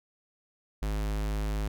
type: tone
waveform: square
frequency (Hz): 52.1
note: G#1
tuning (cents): +6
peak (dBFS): -29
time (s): 0.82-1.68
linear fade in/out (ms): 5
effects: none

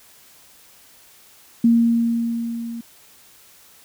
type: tone with level ramp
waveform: sine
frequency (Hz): 232.4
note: A#3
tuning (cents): -5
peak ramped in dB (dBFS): -10 to -28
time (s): 1.64-2.81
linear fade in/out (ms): 5
effects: white hiss -50 dBFS RMS until 3.84 s

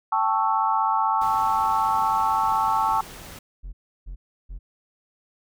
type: chord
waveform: sine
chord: A dominant seventh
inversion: third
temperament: equal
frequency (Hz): 784 / 880 / 1108.7 / 1318.5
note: G5 / A5 / C#6 / E6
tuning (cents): 0 / 0 / 0 / 0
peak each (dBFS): -27 / -22 / -25 / -27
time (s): 0.12-3.01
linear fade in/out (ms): 5
type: noise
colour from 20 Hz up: pink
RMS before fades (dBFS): -41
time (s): 1.21-3.39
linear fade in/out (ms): 5
type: tone bursts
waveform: triangle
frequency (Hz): 44.01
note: F1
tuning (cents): +14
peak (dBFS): -30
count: 3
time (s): 3.63-4.59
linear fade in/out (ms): 20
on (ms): 100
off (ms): 330
effects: none

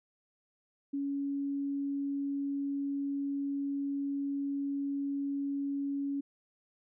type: tone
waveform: sine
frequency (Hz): 280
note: C#4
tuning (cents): +18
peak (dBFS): -31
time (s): 0.93-6.21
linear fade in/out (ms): 10
effects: none

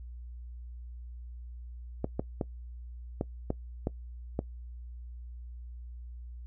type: clicks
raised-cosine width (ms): 2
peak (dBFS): -16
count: 7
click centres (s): 2.044 / 2.195 / 2.412 / 3.211 / 3.504 / 3.871 / 4.391
effects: noise-tail reverb RT60 0.1 s tail -21 dB re dry + added 60 Hz sine -41 dBFS peak until 6.46 s

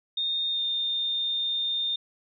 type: tone with pitch glide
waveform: sine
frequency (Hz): 3666 to 3632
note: A#7 to A#7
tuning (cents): -30 to -46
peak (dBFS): -25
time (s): 0.17-1.96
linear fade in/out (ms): 5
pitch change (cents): -16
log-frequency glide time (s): 0.51-0.61
effects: none

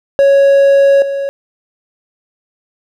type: tone with level steps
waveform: triangle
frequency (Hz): 554.4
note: C#5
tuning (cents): 0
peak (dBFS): -3 / -13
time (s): 0.19-1.29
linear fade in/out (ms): 0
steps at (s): 1.02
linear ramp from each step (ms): 2
effects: none

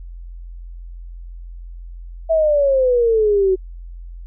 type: exponential sweep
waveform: sine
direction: down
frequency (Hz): 659 to 370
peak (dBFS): -12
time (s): 2.29-3.56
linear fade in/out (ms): 20
effects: added 43 Hz sine -31 dBFS peak until 4.26 s

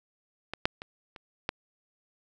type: clicks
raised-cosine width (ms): 0.3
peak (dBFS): -18 / -7 / -23 / -28 / -12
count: 5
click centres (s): 0.536 / 0.655 / 0.819 / 1.162 / 1.491
effects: none

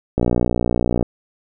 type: click train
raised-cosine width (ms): 2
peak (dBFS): -4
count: 52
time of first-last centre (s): 0.18-1.027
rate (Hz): 60.2
effects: none

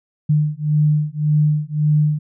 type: beating tone pair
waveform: sine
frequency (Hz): 149.9 / 151.7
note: D3 / D#3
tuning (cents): +36 / -44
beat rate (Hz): 1.8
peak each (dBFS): -17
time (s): 0.29-2.19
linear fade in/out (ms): 10
effects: none

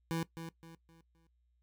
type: tone with echo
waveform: 25% pulse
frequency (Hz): 164.81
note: E3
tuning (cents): 0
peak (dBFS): -29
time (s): 0.11-0.23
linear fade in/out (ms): 0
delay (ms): 260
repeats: 4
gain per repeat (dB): -9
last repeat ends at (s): 1.27
effects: noise-tail reverb RT60 0.1 s tail -17 dB re dry + added 60 Hz sine -70 dBFS peak until 1.62 s

